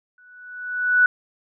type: tone with exponential growth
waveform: sine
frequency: 1480 Hz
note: F#6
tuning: in tune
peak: -10 dBFS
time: 0.18-1.06 s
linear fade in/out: 2 ms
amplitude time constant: 190 ms
effects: none